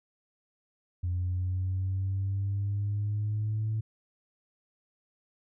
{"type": "exponential sweep", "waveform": "sine", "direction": "up", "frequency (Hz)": [88.6, 110], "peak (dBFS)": -26, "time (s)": [1.03, 3.81], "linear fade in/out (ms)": 10, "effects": ["tanh soft clip ceiling -24 dBFS"]}